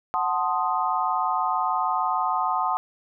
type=chord; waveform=sine; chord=F# diminished seventh; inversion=none; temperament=equal; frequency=740 / 880 / 1046.5 / 1244.5 Hz; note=F#5 / A5 / C6 / Eb6; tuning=0 / 0 / 0 / 0 cents; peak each=-27 dBFS; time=0.14-2.77 s; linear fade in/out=0 ms; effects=none